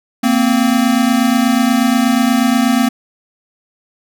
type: tone pair together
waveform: square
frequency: 230.8 / 259.1 Hz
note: A#3 / C4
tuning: -17 / -17 cents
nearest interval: major second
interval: 200 cents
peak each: -14 dBFS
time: 0.23-2.89 s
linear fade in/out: 10 ms
effects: none